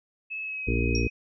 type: tone with pitch glide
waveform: sine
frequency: 2593 to 2524 Hz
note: E7 to D#7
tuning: -29 to +24 cents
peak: -31 dBFS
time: 0.3-1.1 s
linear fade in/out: 20 ms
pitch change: -47 cents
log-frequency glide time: 0.42-0.69 s
type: harmonic tone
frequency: 58.1 Hz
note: A#1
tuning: 5 cents flat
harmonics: 1 / 2 / 4 / 5 / 6 / 7 / 8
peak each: -26 / -29 / -32 / -33 / -34 / -34 / -35 dBFS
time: 0.67-1.08 s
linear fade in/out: 10 ms
type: tone with exponential decay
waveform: sine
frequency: 5588 Hz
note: F8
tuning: in tune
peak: -26 dBFS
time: 0.95-1.1 s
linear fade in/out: 1 ms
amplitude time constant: 32 ms
effects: none